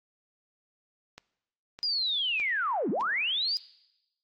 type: click train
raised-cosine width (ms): 0.2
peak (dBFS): -26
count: 4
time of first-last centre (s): 1.18-3.009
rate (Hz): 1.64
type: linear two-way sweep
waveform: sine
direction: down then up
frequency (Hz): 4978 to 174.61 to 4978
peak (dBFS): -26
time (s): 1.83-3.57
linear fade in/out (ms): 0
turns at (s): 2.9
effects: noise-tail reverb RT60 0.9 s tail -20 dB re dry + AAC 64 kbps